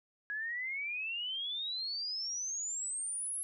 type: exponential sweep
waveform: sine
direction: up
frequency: 1659 to 11140 Hz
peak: -35 dBFS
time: 0.3-3.43 s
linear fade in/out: 0 ms
effects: none